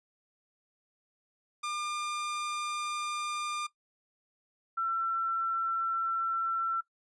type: tone pair in turn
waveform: sawtooth / sine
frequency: 1202 / 1346.2 Hz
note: D6 / E6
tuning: +40 / +36 cents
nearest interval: major second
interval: 196 cents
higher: second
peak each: -29 / -28 dBFS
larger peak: second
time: 1.63-3.67 / 4.77-6.81 s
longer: neither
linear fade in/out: 10 ms
effects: noise-tail reverb RT60 0.1 s tail -17 dB re dry + resampled to 22050 Hz